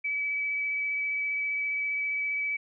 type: tone with vibrato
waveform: sine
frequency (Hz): 2291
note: D7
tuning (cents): -44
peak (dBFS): -27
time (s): 0.04-2.57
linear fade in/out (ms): 10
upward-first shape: sine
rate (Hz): 15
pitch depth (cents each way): 10
effects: none